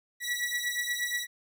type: beating tone pair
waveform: sawtooth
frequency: 1936 / 1944.4 Hz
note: B6 / B6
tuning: -35 / -28 cents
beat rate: 8.4 Hz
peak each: -29 dBFS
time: 0.2-1.27 s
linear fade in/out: 50 ms
effects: none